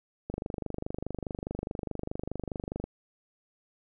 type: click train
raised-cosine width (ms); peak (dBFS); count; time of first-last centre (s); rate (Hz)
2; -20; 64; 0.3-2.84; 24.8
effects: none